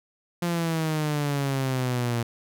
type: exponential sweep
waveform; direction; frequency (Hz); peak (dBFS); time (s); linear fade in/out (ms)
sawtooth; down; 174.61 to 116.54; -20; 0.42-2.23; 5
effects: none